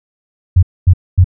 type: tone bursts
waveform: sine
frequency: 90.5 Hz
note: F#2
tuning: 38 cents flat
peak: -3 dBFS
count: 3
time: 0.56-1.244 s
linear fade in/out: 10 ms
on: 68 ms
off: 240 ms
effects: none